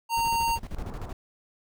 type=tone; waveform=square; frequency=923 Hz; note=A#5; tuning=17 cents flat; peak=-24 dBFS; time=0.09-0.59 s; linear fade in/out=50 ms
type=noise with tremolo; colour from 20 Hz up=brown; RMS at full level=-34 dBFS; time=0.17-1.13 s; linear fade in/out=5 ms; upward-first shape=square; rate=13 Hz; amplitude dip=80%
type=low-pass noise; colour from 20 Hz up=pink; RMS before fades=-41 dBFS; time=0.76-1.13 s; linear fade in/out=10 ms; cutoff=1200 Hz; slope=24 dB/octave
effects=none